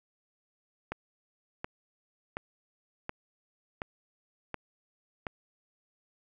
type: click train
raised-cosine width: 0.5 ms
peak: -19 dBFS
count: 7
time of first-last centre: 0.92-5.268 s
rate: 1.38 Hz
effects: none